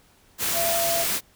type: tone in noise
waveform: sine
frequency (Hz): 676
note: E5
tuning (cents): +43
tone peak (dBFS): -24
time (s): 0.53-1.06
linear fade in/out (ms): 50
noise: white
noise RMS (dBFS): -25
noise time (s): 0.38-1.21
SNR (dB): -2
effects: pink hiss -58 dBFS RMS until 1.35 s